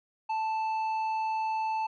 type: tone with tanh clipping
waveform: triangle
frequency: 880 Hz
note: A5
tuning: in tune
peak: -29 dBFS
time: 0.29-1.87 s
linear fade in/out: 10 ms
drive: 11 dB
effects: none